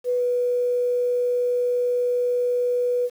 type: tone with pitch glide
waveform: sine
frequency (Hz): 493.9 to 490.8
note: B4 to B4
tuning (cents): 0 to -11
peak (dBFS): -19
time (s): 0.04-3.1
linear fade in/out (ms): 50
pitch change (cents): -11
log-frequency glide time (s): 0.17-0.22
effects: 8-bit